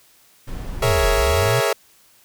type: noise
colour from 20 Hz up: brown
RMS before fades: -29 dBFS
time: 0.47-1.51 s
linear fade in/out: 10 ms
type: chord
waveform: sawtooth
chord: A# half-diminished seventh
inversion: third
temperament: equal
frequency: 415.3 / 466.2 / 554.4 / 659.3 Hz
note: G#4 / A#4 / C#5 / E5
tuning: 0 / 0 / 0 / 0 cents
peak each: -19 dBFS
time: 0.82-1.73 s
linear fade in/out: 5 ms
type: linear two-way sweep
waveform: sine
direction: down then up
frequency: 130.81 to 36.71 to 130.81 Hz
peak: -19 dBFS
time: 0.83-1.61 s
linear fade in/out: 20 ms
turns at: 1.09 s
effects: white hiss -54 dBFS RMS until 2.24 s